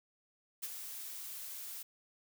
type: noise with ADSR envelope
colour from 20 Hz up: blue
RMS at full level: -38 dBFS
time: 0.62-1.83 s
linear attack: 17 ms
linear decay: 38 ms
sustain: -7 dB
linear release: 9 ms
effects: none